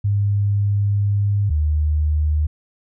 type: tone pair in turn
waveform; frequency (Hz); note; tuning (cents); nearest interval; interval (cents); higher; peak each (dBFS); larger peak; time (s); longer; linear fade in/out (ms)
sine; 101.5 / 76.04; G#2 / D#2; -39 / -39; perfect fourth; 500; first; -15; neither; 0.04-1.5 / 1.5-2.47; first; 10
effects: none